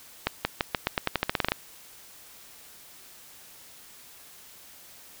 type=accelerating click train; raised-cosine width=0.3 ms; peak=-7 dBFS; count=15; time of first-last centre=0.27-1.519 s; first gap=180 ms; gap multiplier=0.88; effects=white hiss -50 dBFS RMS until 5.2 s